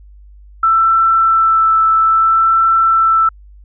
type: tone with vibrato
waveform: sine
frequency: 1328 Hz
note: E6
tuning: 12 cents sharp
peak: -8 dBFS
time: 0.63-3.29 s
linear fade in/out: 5 ms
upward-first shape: sine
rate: 0.6 Hz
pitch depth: 12 cents each way
effects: added 50 Hz sine -37 dBFS peak until 3.64 s